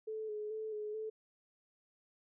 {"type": "tone with vibrato", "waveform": "sine", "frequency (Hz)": 429.6, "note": "A4", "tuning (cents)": -41, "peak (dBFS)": -38, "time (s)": [0.07, 1.1], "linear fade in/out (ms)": 10, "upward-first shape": "square", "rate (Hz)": 2.3, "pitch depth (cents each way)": 27, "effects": []}